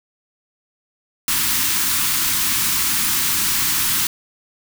white band-stop noise, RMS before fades -19 dBFS, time 1.28-4.07 s, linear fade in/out 2 ms, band 350 to 920 Hz, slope 48 dB/octave, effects none

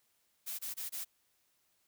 blue noise bursts, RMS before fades -40 dBFS, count 4, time 0.46-1.049 s, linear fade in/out 20 ms, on 130 ms, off 23 ms, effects white hiss -75 dBFS RMS until 1.87 s

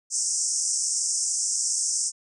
white band-pass noise, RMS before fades -26 dBFS, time 0.1-2.12 s, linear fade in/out 50 ms, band 5300 to 8900 Hz, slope 96 dB/octave, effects none

